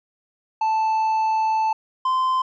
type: tone pair in turn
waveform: triangle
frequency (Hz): 879 / 1035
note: A5 / C6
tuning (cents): -2 / -19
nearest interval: minor third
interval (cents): 283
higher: second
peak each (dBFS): -16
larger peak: neither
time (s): 0.61-1.73 / 2.05-2.42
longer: first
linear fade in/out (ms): 5
effects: resampled to 16000 Hz